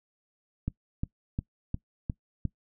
click train, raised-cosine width 5 ms, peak -17 dBFS, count 6, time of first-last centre 0.68-2.453 s, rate 2.82 Hz, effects noise-tail reverb RT60 0.1 s tail -21 dB re dry

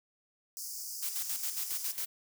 pink high-pass noise, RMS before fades -41 dBFS, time 0.57-1.92 s, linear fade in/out 0 ms, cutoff 4800 Hz, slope 96 dB/octave
blue noise with tremolo, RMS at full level -35 dBFS, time 1.02-2.06 s, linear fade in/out 10 ms, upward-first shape square, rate 7.3 Hz, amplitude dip 70%
effects none

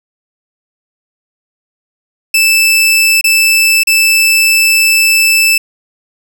sawtooth tone with dropouts, 2637 Hz, E7, in tune, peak -3 dBFS, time 2.34-5.58 s, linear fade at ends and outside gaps 5 ms, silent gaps 3.212-3.241 / 3.835-3.871 s, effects none

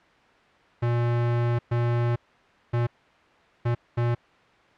square tone bursts at uneven times, 119.2 Hz, A#2, 39 cents sharp, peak -22 dBFS, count 5, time 0.82-1.59 / 1.71-2.16 / 2.73-2.87 / 3.65-3.75 / 3.97-4.15 s, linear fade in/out 10 ms, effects white hiss -56 dBFS RMS until 4.77 s + low-pass 2000 Hz 12 dB/octave

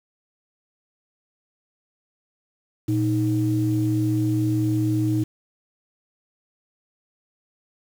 sine tone pair together, 117.2 / 312.9 Hz, A#2 / D#4, +10 / +10 cents, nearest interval octave + perfect fourth, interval 1700 cents, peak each -21 dBFS, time 2.88-5.24 s, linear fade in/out 10 ms, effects tanh soft clip ceiling -11 dBFS + 7-bit

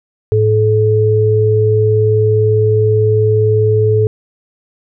sine tone pair together, 107.6 / 430.4 Hz, A2 / A4, -38 / -38 cents, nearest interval 2 octaves, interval 2400 cents, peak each -11 dBFS, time 0.32-4.07 s, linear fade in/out 0 ms, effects none

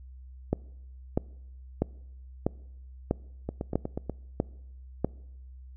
two click trains, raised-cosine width 2 ms, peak -11 / -18 dBFS, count 8 / 6, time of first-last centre 0.53-5.046 / 3.49-4.097 s, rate 1.55 / 8.24 Hz, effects noise-tail reverb RT60 0.9 s tail -24 dB re dry + added 64 Hz sine -44 dBFS peak until 5.76 s

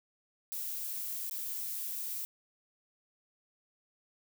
violet noise with dropouts, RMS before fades -38 dBFS, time 0.52-2.25 s, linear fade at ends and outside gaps 0 ms, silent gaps 1.297-1.311 s, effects none

